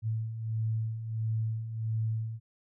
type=beating tone pair; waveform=sine; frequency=110 / 111.5 Hz; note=A2 / A2; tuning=0 / +23 cents; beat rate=1.5 Hz; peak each=-37 / -30 dBFS; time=0.02-2.4 s; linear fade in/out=50 ms; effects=none